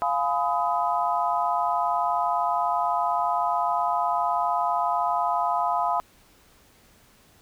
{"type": "chord", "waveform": "sine", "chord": "F half-diminished seventh", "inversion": "none", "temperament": "just", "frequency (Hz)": [698.5, 838.1, 1005.8, 1257.2], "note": ["F5", "Ab5", "Cb6", "Eb6"], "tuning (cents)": [0, 16, 31, 18], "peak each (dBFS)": [-26, -28, -26, -29], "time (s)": [0.02, 6], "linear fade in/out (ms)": 0, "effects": ["pink hiss -57 dBFS RMS until 7.41 s"]}